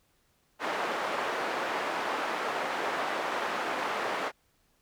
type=band-pass noise; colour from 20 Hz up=white; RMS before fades=-32 dBFS; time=0.59-4.32 s; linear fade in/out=50 ms; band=390 to 1300 Hz; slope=12 dB/octave; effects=pink hiss -70 dBFS RMS until 4.81 s